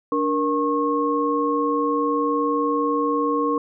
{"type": "tone cluster", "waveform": "sine", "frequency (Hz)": [291.6, 470.9, 1087], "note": ["D4", "A#4", "C#6"], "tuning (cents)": [-12, 18, -34], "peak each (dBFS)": -23, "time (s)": [0.12, 3.58], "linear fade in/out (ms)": 2, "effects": []}